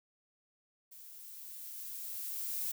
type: noise with level ramp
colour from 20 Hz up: violet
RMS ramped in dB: -53 to -36 dBFS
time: 0.91-2.72 s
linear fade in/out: 10 ms
effects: none